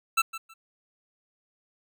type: tone with echo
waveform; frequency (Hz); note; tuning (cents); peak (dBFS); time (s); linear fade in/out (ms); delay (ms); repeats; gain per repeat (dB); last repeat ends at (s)
25% pulse; 1332; E6; +18; -16; 0.17-0.22; 10; 160; 2; -14; 0.54
effects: none